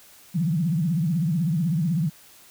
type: tone with vibrato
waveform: sine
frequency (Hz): 164.81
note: E3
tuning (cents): 0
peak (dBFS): -20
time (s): 0.34-2.1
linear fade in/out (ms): 20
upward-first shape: triangle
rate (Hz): 16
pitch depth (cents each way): 260
effects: white hiss -51 dBFS RMS until 2.5 s